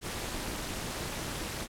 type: noise with amplitude modulation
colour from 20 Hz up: pink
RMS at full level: -33 dBFS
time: 0.01-1.68 s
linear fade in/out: 50 ms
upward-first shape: sine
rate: 284 Hz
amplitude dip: 80%
effects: low-pass 12000 Hz 12 dB/octave